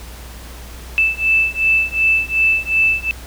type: beating tone pair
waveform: sine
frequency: 2637 / 2639.7 Hz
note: E7 / E7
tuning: 0 / +2 cents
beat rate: 2.7 Hz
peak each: -16 dBFS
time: 0.98-3.11 s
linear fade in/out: 0 ms
effects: added 60 Hz sine -33 dBFS peak until 3.26 s + pink hiss -38 dBFS RMS until 3.26 s